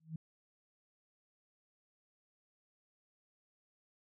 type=tone with exponential growth; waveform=sine; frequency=160.1 Hz; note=D#3; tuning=50 cents sharp; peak=-35 dBFS; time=0-0.16 s; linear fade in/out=5 ms; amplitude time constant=33 ms; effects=none